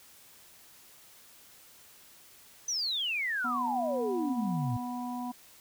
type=exponential sweep; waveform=sine; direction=down; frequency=6160 to 110 Hz; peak=-29 dBFS; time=2.68-4.77 s; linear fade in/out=5 ms
type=harmonic tone; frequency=245.8 Hz; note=B3; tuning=8 cents flat; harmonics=1 / 3 / 4; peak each=-35 / -40 / -41 dBFS; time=3.44-5.32 s; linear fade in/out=10 ms
effects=white hiss -56 dBFS RMS until 5.6 s